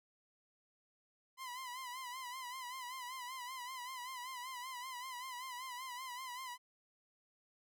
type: tone with vibrato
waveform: sawtooth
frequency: 1012 Hz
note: B5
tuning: 42 cents sharp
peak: -40 dBFS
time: 1.37-6.58 s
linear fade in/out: 50 ms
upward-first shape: sine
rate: 5.2 Hz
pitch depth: 79 cents each way
effects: none